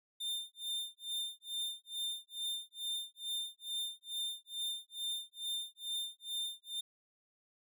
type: tone with tremolo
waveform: 45% pulse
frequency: 3606 Hz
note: A7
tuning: 42 cents sharp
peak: -35 dBFS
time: 0.2-6.81 s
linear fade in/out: 10 ms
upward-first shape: sine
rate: 2.3 Hz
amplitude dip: 100%
effects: none